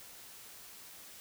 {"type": "silence", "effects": ["white hiss -52 dBFS RMS until 1.2 s"]}